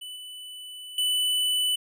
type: tone with level steps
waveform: square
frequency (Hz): 2987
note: F#7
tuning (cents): +16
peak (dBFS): -37 / -39 / -23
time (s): 0.01-1.76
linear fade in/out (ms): 10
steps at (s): 0.16 / 0.98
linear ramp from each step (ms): 2
effects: none